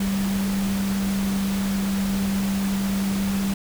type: tone in noise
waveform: sine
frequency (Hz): 196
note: G3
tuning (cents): 0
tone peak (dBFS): -21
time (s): 0-3.54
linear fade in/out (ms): 5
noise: pink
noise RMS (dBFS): -32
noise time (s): 0-3.54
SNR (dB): +8
effects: none